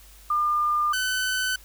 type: tone pair in turn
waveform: sine / sawtooth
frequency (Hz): 1203 / 1511.3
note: D6 / F#6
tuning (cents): +41 / +36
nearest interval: major third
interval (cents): 395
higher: second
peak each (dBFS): -20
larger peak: neither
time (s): 0.3-0.93 / 0.93-1.56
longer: neither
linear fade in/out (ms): 5
effects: added 50 Hz sine -49 dBFS peak until 1.64 s + white hiss -52 dBFS RMS until 1.64 s